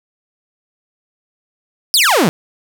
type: exponential sweep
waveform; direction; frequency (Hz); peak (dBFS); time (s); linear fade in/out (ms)
sawtooth; down; 5274 to 144; -6; 1.94-2.29; 0
effects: none